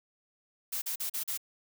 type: noise bursts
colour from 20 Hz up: blue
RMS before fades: -34 dBFS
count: 5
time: 0.72-1.376 s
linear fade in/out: 10 ms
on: 100 ms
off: 39 ms
effects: none